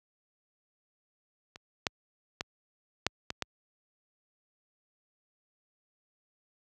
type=clicks; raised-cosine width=0.2 ms; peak=-28 / -10 / -15 / -8 / -16 / -13 dBFS; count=6; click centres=1.559 / 1.868 / 2.409 / 3.066 / 3.304 / 3.423 s; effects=high-pass 60 Hz 12 dB/octave